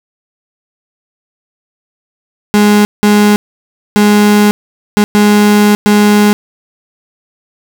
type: tone bursts at uneven times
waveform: 35% pulse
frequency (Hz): 207.7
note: G#3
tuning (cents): 0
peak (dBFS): -3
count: 6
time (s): 2.54-2.85 / 3.03-3.36 / 3.96-4.51 / 4.97-5.04 / 5.15-5.75 / 5.86-6.33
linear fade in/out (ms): 0
effects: none